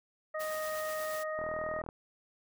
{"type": "harmonic tone", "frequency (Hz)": 622.3, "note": "D#5", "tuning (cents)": 0, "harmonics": [1, 2, 3], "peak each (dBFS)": [-35, -40, -42], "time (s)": [0.34, 1.82], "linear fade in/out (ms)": 10}
{"type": "noise with tremolo", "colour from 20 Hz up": "white", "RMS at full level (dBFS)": -44, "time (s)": [0.39, 1.24], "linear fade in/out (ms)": 20, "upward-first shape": "sine", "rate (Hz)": 8.3, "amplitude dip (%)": 25}
{"type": "click train", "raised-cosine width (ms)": 1, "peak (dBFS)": -28, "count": 21, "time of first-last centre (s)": [1.39, 1.889], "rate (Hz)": 40.1}
{"effects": []}